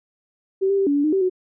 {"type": "tone with pitch steps", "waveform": "sine", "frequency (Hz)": [385, 395.3, 390.5, 285.4, 287.3, 306.7, 385.6, 368.9], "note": ["G4", "G4", "G4", "D4", "D4", "D#4", "G4", "F#4"], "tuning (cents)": [-31, 15, -7, -49, -38, -25, -28, -5], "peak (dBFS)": -16, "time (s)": [0.61, 1.298], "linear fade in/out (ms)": 20, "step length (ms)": 86, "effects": []}